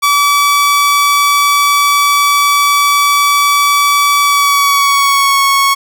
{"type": "tone with pitch glide", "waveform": "sawtooth", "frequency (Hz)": [1148, 1105.1], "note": ["D6", "C#6"], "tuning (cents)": [-40, -6], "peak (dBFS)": -4, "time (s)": [0.02, 5.75], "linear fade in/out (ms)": 20, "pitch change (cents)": -66, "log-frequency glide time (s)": [4.21, 5.4], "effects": []}